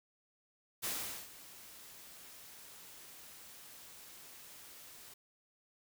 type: noise with ADSR envelope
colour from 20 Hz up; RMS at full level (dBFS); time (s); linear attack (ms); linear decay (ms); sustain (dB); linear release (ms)
white; -37; 0.82-5.14; 25; 430; -17; 5
effects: none